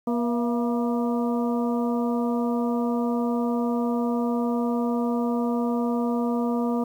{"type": "harmonic tone with a mistuned harmonic", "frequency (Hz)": 239.2, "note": "A#3", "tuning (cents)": 45, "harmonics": [1, 2, 3, 4, 5], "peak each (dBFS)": [-23, -29, -33, -35, -37], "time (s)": [0.07, 6.84], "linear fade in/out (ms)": 5, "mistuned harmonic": 3, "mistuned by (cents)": -75, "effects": ["9-bit"]}